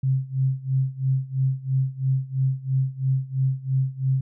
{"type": "tone with tremolo", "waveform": "sine", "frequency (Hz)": 132.7, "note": "C3", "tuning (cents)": 25, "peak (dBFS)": -17, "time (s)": [0.03, 4.21], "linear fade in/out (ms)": 5, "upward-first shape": "sine", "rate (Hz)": 3, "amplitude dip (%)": 90, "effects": []}